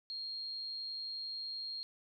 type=tone; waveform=sine; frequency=4237 Hz; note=C8; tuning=21 cents sharp; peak=-39 dBFS; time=0.1-1.83 s; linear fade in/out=0 ms; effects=none